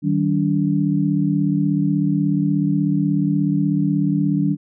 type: tone cluster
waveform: sine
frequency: 156.1 / 192.6 / 288 Hz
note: D#3 / G3 / D4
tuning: +6 / -30 / -34 cents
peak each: -20 dBFS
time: 0.02-4.57 s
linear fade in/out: 50 ms
effects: none